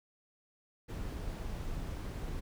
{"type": "noise", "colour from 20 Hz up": "brown", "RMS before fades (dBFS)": -39, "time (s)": [0.88, 2.41], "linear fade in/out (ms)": 20, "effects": []}